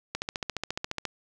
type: click train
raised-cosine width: 0.2 ms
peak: -13 dBFS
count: 14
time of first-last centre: 0.15-1.053 s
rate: 14.4 Hz
effects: none